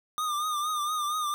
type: tone with vibrato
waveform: square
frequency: 1214 Hz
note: D#6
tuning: 43 cents flat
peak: -28 dBFS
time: 0.18-1.34 s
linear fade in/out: 0 ms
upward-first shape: triangle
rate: 4.3 Hz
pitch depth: 69 cents each way
effects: 10-bit